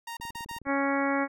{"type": "tone bursts", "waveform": "sawtooth", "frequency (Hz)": 930, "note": "A#5", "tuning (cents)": -4, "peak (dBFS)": -32, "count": 4, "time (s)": [0.07, 0.587], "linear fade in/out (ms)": 5, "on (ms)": 100, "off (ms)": 39}
{"type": "click train", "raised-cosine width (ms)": 3, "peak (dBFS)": -35, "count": 10, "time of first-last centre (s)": [0.2, 0.669], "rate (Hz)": 19.2}
{"type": "harmonic tone", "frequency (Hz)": 277.3, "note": "C#4", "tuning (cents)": 1, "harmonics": [1, 2, 3, 4, 5, 6, 7, 8], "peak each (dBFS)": [-28, -31, -33, -34, -35, -36, -36, -37], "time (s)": [0.65, 1.28], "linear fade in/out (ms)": 50}
{"effects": []}